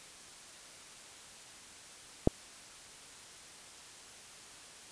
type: clicks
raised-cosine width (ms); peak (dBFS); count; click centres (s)
2; -9 / -29; 2; 2.274 / 2.277
effects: white hiss -52 dBFS RMS until 4.91 s + resampled to 22050 Hz